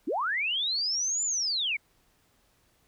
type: linear two-way sweep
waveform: sine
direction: up then down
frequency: 230.1 to 7220 to 2131 Hz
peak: -26 dBFS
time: 0.07-1.77 s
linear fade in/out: 10 ms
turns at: 1.24 s
effects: pink hiss -67 dBFS RMS until 2.87 s